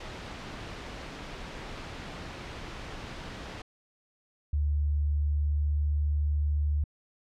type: noise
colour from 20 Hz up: pink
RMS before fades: -40 dBFS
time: 0-3.62 s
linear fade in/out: 5 ms
type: tone with pitch glide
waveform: sine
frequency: 73.42 to 73.85 Hz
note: D2 to D2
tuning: 0 to +10 cents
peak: -24 dBFS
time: 4.53-6.84 s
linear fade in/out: 5 ms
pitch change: +10 cents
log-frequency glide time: 5.12-5.9 s
effects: low-pass 4000 Hz 12 dB/octave